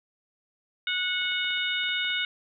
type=harmonic tone; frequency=733 Hz; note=F#5; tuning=16 cents flat; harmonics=2 / 3 / 4 / 5; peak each=-31 / -31 / -31 / -31 dBFS; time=0.87-2.25 s; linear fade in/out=2 ms
type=clicks; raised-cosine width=0.3 ms; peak=-31 dBFS; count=10; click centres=1.217 / 1.253 / 1.318 / 1.446 / 1.506 / 1.575 / 1.837 / 1.89 / 2.048 / 2.102 s
effects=none